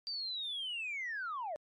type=linear sweep; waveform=sine; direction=down; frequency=4699 to 571 Hz; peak=-35 dBFS; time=0.07-1.56 s; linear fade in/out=0 ms; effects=tanh soft clip ceiling -33 dBFS + MP3 48 kbps